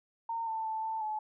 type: tone with pitch steps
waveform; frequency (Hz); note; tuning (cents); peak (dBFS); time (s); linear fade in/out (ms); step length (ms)
sine; 916 / 889 / 880 / 887 / 859; A#5 / A5 / A5 / A5 / A5; -31 / +18 / 0 / +14 / -42; -32; 0.29-1.19; 5; 180
effects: none